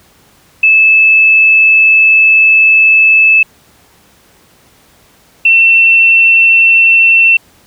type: tone pair in turn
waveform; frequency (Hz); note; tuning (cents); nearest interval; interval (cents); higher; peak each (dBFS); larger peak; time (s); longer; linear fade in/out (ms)
sine; 2616 / 2694; E7 / E7; -14 / +37; minor second; 51; second; -3; neither; 0.63-3.43 / 5.45-7.37; first; 5
effects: pink hiss -46 dBFS RMS until 7.66 s + high-pass 60 Hz 12 dB/octave